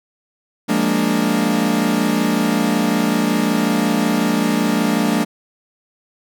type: chord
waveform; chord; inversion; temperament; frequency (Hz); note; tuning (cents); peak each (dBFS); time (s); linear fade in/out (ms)
40% pulse; Bb dominant seventh; second; equal; 174.61 / 207.7 / 233.1 / 293.7; F3 / Ab3 / Bb3 / D4; 0 / 0 / 0 / 0; -23 / -19 / -19 / -20; 0.68-5.25; 20
effects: none